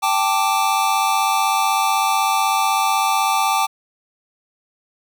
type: chord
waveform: square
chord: G suspended second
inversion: none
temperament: equal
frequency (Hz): 784 / 880 / 1174.7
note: G5 / A5 / D6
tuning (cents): 0 / 0 / 0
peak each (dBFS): -21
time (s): 0.02-3.67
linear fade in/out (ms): 20
effects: none